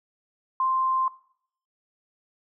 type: tone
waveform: sine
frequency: 1046.5 Hz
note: C6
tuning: in tune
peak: -21 dBFS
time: 0.6-1.08 s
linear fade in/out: 2 ms
effects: noise-tail reverb RT60 0.6 s tail -19 dB re dry